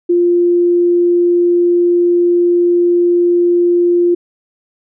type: tone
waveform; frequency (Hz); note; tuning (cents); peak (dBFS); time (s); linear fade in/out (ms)
sine; 349.2; F4; 0; -8; 0.09-4.15; 10
effects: none